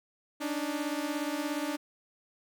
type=beating tone pair; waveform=sawtooth; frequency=286.5 / 303.5 Hz; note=D4 / D#4; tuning=-43 / -43 cents; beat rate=17 Hz; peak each=-30 dBFS; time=0.4-1.77 s; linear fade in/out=20 ms; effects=none